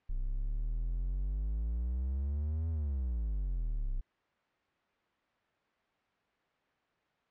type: exponential two-way sweep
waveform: triangle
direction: up then down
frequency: 30.87 to 82.41 to 30.87 Hz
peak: -29 dBFS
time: 0.09-4.01 s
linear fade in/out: 10 ms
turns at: 2.69 s
effects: white hiss -73 dBFS RMS until 7.3 s + low-pass 2000 Hz 12 dB/octave